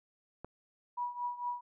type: click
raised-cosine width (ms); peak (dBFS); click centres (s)
1; -29; 0.446
type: tone with tremolo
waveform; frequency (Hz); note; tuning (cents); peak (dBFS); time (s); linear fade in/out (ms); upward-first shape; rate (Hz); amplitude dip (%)
sine; 972; B5; -28; -31; 0.97-1.61; 10; triangle; 4.4; 85
effects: none